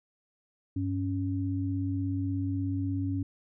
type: tone pair together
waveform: sine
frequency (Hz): 98.02 / 277.5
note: G2 / C#4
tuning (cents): 0 / +2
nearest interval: octave + tritone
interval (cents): 1802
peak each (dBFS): -30 / -31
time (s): 0.76-3.23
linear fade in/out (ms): 5
effects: none